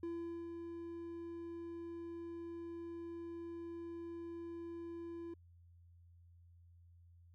triangle tone with ADSR envelope, 337.9 Hz, E4, 43 cents sharp, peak -37 dBFS, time 0.03-5.34 s, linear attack 3 ms, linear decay 440 ms, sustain -5 dB, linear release 5 ms, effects added 86 Hz sine -60 dBFS peak until 7.34 s

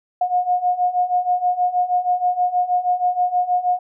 sine beating tone pair, 717 / 723.3 Hz, F5 / F#5, +45 / -39 cents, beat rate 6.3 Hz, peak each -21 / -18 dBFS, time 0.21-3.79 s, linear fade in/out 5 ms, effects none

